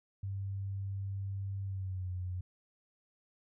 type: tone with pitch glide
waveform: sine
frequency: 98 to 90.91 Hz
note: G2 to F#2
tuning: 0 to -30 cents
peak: -35 dBFS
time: 0.23-2.41 s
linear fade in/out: 5 ms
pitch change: -130 cents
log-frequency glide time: 1.63-2.11 s
effects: none